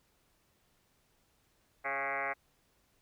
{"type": "tone with frequency modulation", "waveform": "sine", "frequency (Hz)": 1374, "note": "F6", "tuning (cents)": -29, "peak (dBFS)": -32, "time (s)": [1.84, 2.34], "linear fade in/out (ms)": 20, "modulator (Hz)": 137, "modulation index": 6.2, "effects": ["pink hiss -72 dBFS RMS until 3.01 s"]}